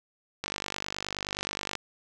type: click train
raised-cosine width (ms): 0.2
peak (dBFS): -14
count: 66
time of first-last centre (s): 0.44-1.753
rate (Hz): 49.5
effects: none